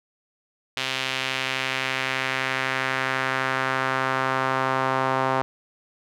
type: tone with band-pass filter sweep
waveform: sawtooth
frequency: 131.9 Hz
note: C3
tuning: 14 cents sharp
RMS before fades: -25 dBFS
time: 0.77-5.42 s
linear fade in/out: 0 ms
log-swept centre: 3100 to 960 Hz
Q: 1.6
effects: none